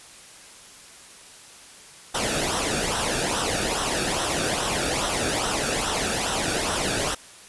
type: noise with flanger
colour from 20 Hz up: pink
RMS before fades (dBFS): -25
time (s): 2.14-7.15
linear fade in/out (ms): 10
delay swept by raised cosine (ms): 0.43 to 1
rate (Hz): 2.4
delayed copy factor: -0.65
effects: white hiss -46 dBFS RMS until 7.48 s + resampled to 24000 Hz